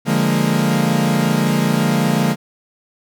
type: chord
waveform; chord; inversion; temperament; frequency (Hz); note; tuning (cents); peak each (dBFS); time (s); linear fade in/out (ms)
40% pulse; Bb dominant seventh; first; equal; 146.83 / 174.61 / 207.7 / 233.1; D3 / F3 / Ab3 / Bb3; 0 / 0 / 0 / 0; -19; 0.05-2.36; 50
effects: none